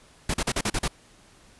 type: noise bursts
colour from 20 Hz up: pink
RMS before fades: -25 dBFS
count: 7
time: 0.29-0.88 s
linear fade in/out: 5 ms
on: 50 ms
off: 40 ms
effects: pink hiss -55 dBFS RMS until 1.59 s + resampled to 24000 Hz